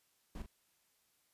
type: noise with echo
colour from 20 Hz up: brown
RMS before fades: -44 dBFS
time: 0.35-0.42 s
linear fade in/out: 2 ms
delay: 41 ms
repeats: 1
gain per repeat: -8 dB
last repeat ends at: 0.461 s
effects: white hiss -75 dBFS RMS until 1.33 s + resampled to 32000 Hz